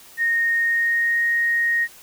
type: tone with pitch glide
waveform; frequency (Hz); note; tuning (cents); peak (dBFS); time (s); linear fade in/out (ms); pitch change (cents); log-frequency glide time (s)
sine; 1853 to 1868; A#6 to A#6; -11 to +3; -17; 0.17-1.88; 50; +14; 0.59-1.25
effects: white hiss -46 dBFS RMS until 2.02 s